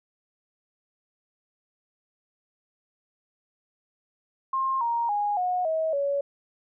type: tone with pitch steps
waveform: sine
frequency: 1063 / 936.1 / 824.4 / 726.1 / 639.4 / 563.1 Hz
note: C6 / A#5 / G#5 / F#5 / D#5 / C#5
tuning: +27 / +7 / -13 / -33 / +47 / +27 cents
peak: -23 dBFS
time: 4.53-6.21 s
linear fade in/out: 5 ms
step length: 280 ms
effects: none